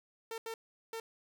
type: tone bursts at uneven times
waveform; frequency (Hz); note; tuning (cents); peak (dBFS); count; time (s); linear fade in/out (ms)
sawtooth; 452.2; A4; +47; -35; 3; 0.31-0.38 / 0.46-0.54 / 0.93-1; 2
effects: none